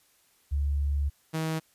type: tone pair in turn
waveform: sine / sawtooth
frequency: 71.3 / 159.51 Hz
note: C#2 / D#3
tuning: +49 / +43 cents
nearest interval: octave + major second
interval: 1394 cents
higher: second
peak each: -24 dBFS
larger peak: neither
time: 0.51-1.1 / 1.33-1.6 s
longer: first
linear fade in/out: 20 ms
effects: white hiss -65 dBFS RMS until 1.74 s + resampled to 32000 Hz

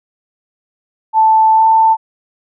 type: tone with pitch glide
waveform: sine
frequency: 880 to 889.2 Hz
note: A5 to A5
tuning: 0 to +18 cents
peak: -6 dBFS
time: 1.13-1.97 s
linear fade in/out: 50 ms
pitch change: +18 cents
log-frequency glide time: 1.53-1.65 s
effects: none

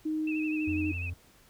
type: tone with pitch glide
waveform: sine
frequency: 311.1 to 307.2 Hz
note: D#4 to D#4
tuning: 0 to -22 cents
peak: -28 dBFS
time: 0.05-0.92 s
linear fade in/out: 10 ms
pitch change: -22 cents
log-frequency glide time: 0.33-0.73 s
type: tone with vibrato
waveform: sine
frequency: 2600 Hz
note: E7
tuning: 24 cents flat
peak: -36 dBFS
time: 0.27-1.1 s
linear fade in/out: 5 ms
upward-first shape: sine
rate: 12 Hz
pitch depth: 64 cents each way
type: tone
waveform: triangle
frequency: 86.9 Hz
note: F2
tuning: 8 cents flat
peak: -31 dBFS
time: 0.67-1.14 s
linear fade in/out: 10 ms
effects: pink hiss -60 dBFS RMS until 1.49 s

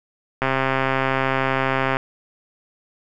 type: click train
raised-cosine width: 0.5 ms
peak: -5 dBFS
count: 207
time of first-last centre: 0.42-1.969 s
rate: 133 Hz
effects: none

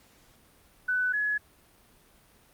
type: tone pair in turn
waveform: sine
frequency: 1497 / 1692.2 Hz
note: F#6 / G#6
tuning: +20 / +32 cents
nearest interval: major second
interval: 212 cents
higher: second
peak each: -24 / -25 dBFS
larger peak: first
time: 0.88-1.13 / 1.13-1.38 s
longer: neither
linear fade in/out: 10 ms
effects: pink hiss -60 dBFS RMS until 2.53 s + Opus 48 kbps

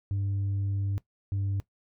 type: tone pair in turn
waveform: sine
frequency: 99 / 98.63 Hz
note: G2 / G2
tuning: +18 / +11 cents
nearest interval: unison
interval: 7 cents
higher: first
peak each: -24 dBFS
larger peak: neither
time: 0.11-0.98 / 1.32-1.6 s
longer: first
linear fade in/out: 0 ms
effects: noise-tail reverb RT60 0.1 s tail -19 dB re dry + tanh soft clip ceiling -25 dBFS

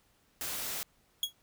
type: noise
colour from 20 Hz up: white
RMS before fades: -37 dBFS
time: 0.41-0.83 s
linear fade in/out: 0 ms
type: tone with exponential decay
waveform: 40% pulse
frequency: 3322 Hz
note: G#7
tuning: in tune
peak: -24 dBFS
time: 1.23-1.33 s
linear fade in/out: 2 ms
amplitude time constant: 20 ms
effects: pink hiss -69 dBFS RMS until 1.42 s

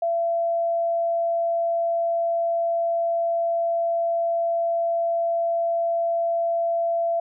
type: tone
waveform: sine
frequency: 675 Hz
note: E5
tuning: 41 cents sharp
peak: -20 dBFS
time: 0.02-7.2 s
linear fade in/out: 5 ms
effects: none

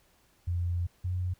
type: tone pair in turn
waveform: sine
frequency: 87.31 / 90.59 Hz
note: F2 / F#2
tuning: 0 / -36 cents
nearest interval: minor second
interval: 64 cents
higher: second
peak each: -27 / -28 dBFS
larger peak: first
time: 0.47-0.87 / 1.04-1.34 s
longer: first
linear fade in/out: 10 ms
effects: pink hiss -66 dBFS RMS until 1.39 s

